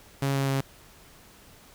sawtooth tone with pitch steps, 137.9 / 136.87 / 135.84 Hz, C#3 / C#3 / C#3, -9 / -22 / -35 cents, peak -20 dBFS, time 0.22-0.61 s, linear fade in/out 5 ms, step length 130 ms, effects pink hiss -53 dBFS RMS until 1.74 s

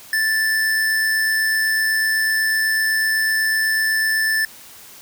square tone with amplitude modulation, 1760 Hz, A6, in tune, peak -16 dBFS, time 0.13-4.45 s, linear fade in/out 2 ms, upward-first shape sine, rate 108 Hz, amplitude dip 25%, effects white hiss -42 dBFS RMS until 5.01 s

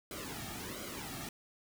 pink noise with flanger, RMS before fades -43 dBFS, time 0.11-1.29 s, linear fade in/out 2 ms, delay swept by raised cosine 1.1 to 2.03 ms, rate 1.4 Hz, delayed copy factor -0.75, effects none

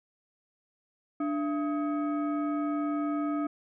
sine tone with frequency modulation, 293.7 Hz, D4, in tune, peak -27 dBFS, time 1.2-3.47 s, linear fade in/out 5 ms, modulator 969 Hz, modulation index 0.65, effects none

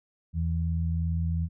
sine tone pair together, 82.4 / 165.05 Hz, E2 / E3, 0 / +2 cents, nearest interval octave, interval 1202 cents, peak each -26 / -30 dBFS, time 0.33-1.49 s, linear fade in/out 50 ms, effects none

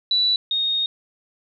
sine tone pair in turn, 3951 / 3714 Hz, B7 / A#7, 0 / -7 cents, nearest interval minor second, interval 107 cents, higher first, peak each -16 / -19 dBFS, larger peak first, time 0.11-0.36 / 0.51-0.86 s, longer second, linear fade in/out 2 ms, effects none

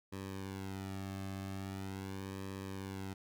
sawtooth tone with flanger, 96.6 Hz, G2, 25 cents flat, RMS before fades -43 dBFS, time 0.12-3.14 s, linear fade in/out 10 ms, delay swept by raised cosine 1.4 to 2.1 ms, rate 0.42 Hz, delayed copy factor -0.95, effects none

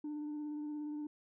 sine tone with vibrato, 298.3 Hz, D4, 27 cents sharp, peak -36 dBFS, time 0.04-1.07 s, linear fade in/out 5 ms, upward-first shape sine, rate 17 Hz, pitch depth 18 cents each way, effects tanh soft clip ceiling -37 dBFS

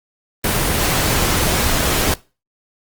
pink noise, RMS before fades -17 dBFS, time 0.44-2.14 s, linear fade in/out 2 ms, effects noise-tail reverb RT60 0.3 s tail -21 dB re dry + Opus 24 kbps

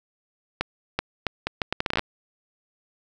accelerating click train, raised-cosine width 0.3 ms, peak -7 dBFS, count 14, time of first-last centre 0.61-1.994 s, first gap 380 ms, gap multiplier 0.73, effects none

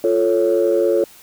sine chord, F augmented, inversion none, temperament equal, 349.2 / 440 / 554.4 Hz, F4 / A4 / C#5, 0 / 0 / 0 cents, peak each -17 dBFS, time 0.04-1.04 s, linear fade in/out 2 ms, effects tanh soft clip ceiling -6 dBFS + white hiss -45 dBFS RMS until 1.22 s

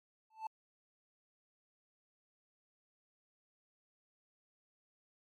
triangle tone with exponential growth, 880 Hz, A5, in tune, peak -32 dBFS, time 0.3-0.47 s, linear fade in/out 5 ms, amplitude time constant 36 ms, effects tanh soft clip ceiling -28 dBFS + MP3 96 kbps

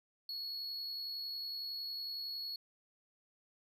triangle tone with amplitude modulation, 4357 Hz, C#8, 31 cents flat, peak -37 dBFS, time 0.29-2.56 s, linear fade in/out 2 ms, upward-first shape sine, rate 70.9 Hz, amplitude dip 25%, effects none

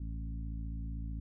harmonic tone with a mistuned harmonic, 55.6 Hz, A1, 19 cents sharp, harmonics 1 / 2 / 3 / 4 / 5, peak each -37 / -46 / -47 / -51 / -51 dBFS, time 0-1.2 s, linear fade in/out 5 ms, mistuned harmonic 1, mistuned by +55 cents, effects none

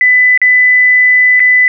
sine tone with dropouts, 1999 Hz, B6, 20 cents sharp, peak -4 dBFS, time 0.01-1.68 s, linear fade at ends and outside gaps 1 ms, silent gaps 0.376-0.416 / 1.396-1.402 s, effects none

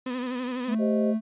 35% pulse tone with vibrato, 250.8 Hz, B3, 27 cents sharp, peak -27 dBFS, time 0.06-0.75 s, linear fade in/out 5 ms, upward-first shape sine, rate 12 Hz, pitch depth 59 cents each way
blue noise, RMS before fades -38 dBFS, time 0.07-0.7 s, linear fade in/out 2 ms
triangle tone, 220 Hz, A3, in tune, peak -21 dBFS, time 0.67-1.21 s, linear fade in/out 50 ms
sine chord, C minor, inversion second, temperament equal, 392 / 523.3 / 622.3 Hz, G4 / C5 / Eb5, 0 / 0 / 0 cents, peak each -29 dBFS, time 0.78-1.15 s, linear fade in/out 50 ms
effects resampled to 8000 Hz

